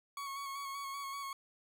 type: tone with vibrato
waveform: 40% pulse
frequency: 1108.7 Hz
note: C#6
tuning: in tune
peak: -39 dBFS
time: 0.17-1.33 s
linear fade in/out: 2 ms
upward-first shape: square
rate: 5.2 Hz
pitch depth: 23 cents each way
effects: none